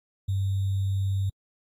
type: tone with sample-and-hold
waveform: sine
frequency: 97.2 Hz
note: G2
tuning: 14 cents flat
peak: -23 dBFS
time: 0.28-1.3 s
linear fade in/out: 10 ms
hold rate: 3675 Hz
effects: AAC 48 kbps